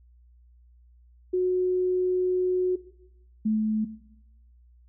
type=tone pair in turn; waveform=sine; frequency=366 / 216.5 Hz; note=F#4 / A3; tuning=-19 / -28 cents; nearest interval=major sixth; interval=909 cents; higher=first; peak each=-21 dBFS; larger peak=neither; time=1.33-2.76 / 3.45-3.85 s; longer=first; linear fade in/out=10 ms; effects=noise-tail reverb RT60 0.9 s tail -17 dB re dry + added 60 Hz sine -53 dBFS peak until 4.88 s